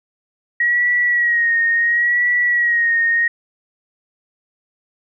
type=tone with vibrato; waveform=sine; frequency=1900 Hz; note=A#6; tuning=33 cents sharp; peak=-13 dBFS; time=0.6-3.28 s; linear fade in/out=5 ms; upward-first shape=sine; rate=0.72 Hz; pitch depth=46 cents each way; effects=none